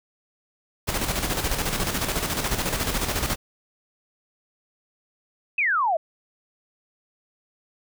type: noise with tremolo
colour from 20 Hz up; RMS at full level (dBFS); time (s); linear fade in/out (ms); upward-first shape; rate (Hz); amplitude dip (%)
pink; -24; 0.87-3.36; 20; square; 14; 50
type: exponential sweep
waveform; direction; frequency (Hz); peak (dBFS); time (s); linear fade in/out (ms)
sine; down; 2637 to 615; -19; 5.58-5.97; 5
effects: none